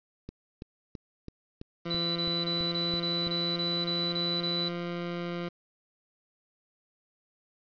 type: click train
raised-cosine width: 3 ms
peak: -27 dBFS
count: 10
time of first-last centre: 0.29-3.27 s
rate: 3.02 Hz
type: tone with pitch glide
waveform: 20% pulse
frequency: 170.5 to 173.38 Hz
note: F3 to F3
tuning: -41 to -12 cents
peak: -27 dBFS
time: 1.85-5.49 s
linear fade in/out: 10 ms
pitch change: +29 cents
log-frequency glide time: 2.06-4.84 s
type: tone bursts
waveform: sine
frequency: 3975 Hz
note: B7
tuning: 10 cents sharp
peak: -29 dBFS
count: 10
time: 1.9-4.689 s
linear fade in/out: 10 ms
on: 260 ms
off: 21 ms
effects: resampled to 11025 Hz + 8-bit